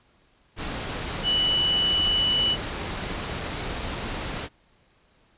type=tone in noise; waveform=sine; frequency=2960 Hz; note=F#7; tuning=in tune; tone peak=-20 dBFS; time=1.23-2.57 s; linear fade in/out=50 ms; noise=pink; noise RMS=-31 dBFS; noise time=0.56-4.49 s; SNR=+8 dB; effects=pink hiss -62 dBFS RMS until 5.37 s + resampled to 8000 Hz